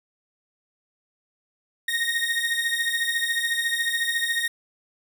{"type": "beating tone pair", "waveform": "30% pulse", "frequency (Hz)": [1853, 1867], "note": ["A#6", "A#6"], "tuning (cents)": [-11, 2], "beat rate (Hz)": 14, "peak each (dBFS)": -23, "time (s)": [1.88, 4.48], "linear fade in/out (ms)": 5, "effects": []}